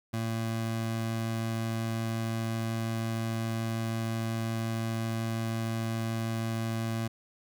25% pulse tone, 113.2 Hz, A2, 50 cents sharp, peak -26 dBFS, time 0.13-7.08 s, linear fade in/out 10 ms, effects none

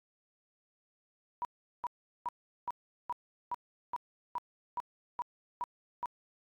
sine tone bursts, 970 Hz, B5, 31 cents flat, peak -32 dBFS, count 12, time 1.42-6.058 s, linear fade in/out 0 ms, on 29 ms, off 390 ms, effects AAC 64 kbps

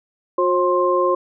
sine tone cluster, 360.1 / 536 / 1054 Hz, F#4 / C5 / C6, -47 / +42 / +12 cents, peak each -19 dBFS, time 0.38-1.15 s, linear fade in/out 5 ms, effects none

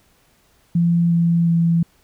sine tone with pitch steps, 170.5 / 169.13 / 167.76 Hz, F3 / E3 / E3, -41 / +45 / +31 cents, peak -13 dBFS, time 0.75-1.83 s, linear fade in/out 5 ms, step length 360 ms, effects pink hiss -58 dBFS RMS until 2.03 s

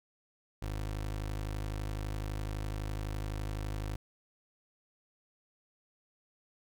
25% pulse tone, 51.9 Hz, G#1, in tune, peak -31 dBFS, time 0.62-3.96 s, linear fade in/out 5 ms, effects none

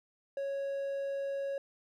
triangle tone, 553 Hz, C#5, 4 cents flat, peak -31 dBFS, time 0.37-1.58 s, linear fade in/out 2 ms, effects none

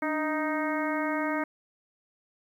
harmonic tone with a mistuned harmonic, 311.1 Hz, D#4, in tune, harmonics 1 / 2 / 3 / 4 / 5 / 6 / 7, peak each -30 / -33 / -35 / -36 / -37 / -38 / -38 dBFS, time 0.02-1.44 s, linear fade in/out 5 ms, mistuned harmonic 1, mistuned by -75 cents, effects 10-bit

